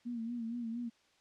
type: tone with vibrato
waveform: sine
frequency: 233.6 Hz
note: A#3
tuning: 4 cents sharp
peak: -36 dBFS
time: 0.05-0.9 s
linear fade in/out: 20 ms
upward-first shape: sine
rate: 4.3 Hz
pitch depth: 67 cents each way
effects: white hiss -69 dBFS RMS until 1.2 s + low-pass 5000 Hz 12 dB/octave